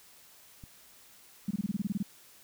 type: click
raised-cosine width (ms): 5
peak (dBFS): -34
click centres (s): 0.638
type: tone bursts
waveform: sine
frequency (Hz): 200.7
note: G3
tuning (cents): +41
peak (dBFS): -27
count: 11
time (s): 1.48-2.028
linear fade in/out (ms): 5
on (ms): 28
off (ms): 24
effects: white hiss -57 dBFS RMS until 2.43 s

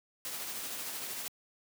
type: noise with tremolo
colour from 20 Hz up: white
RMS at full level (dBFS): -38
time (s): 0.25-1.28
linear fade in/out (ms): 0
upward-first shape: triangle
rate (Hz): 13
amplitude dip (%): 35
effects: high-pass 150 Hz 12 dB/octave

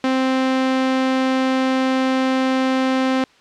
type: tone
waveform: sawtooth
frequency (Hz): 261.6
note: C4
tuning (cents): 0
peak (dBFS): -12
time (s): 0.04-3.24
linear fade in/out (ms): 2
effects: white hiss -52 dBFS RMS until 3.4 s + low-pass 4000 Hz 12 dB/octave

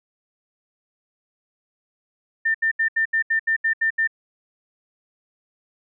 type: tone bursts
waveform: sine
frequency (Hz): 1801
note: A6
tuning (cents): +40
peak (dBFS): -17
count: 10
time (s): 2.45-4.075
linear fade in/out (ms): 10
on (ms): 95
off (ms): 75
effects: none

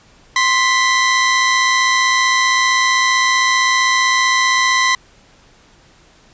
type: tone pair together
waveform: sawtooth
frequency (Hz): 1045.5 / 1975.5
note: C6 / B6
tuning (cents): -2 / 0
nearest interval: major seventh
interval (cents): 1102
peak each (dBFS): -11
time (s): 0.36-4.95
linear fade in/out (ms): 2
effects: pink hiss -49 dBFS RMS until 6.33 s + resampled to 16000 Hz

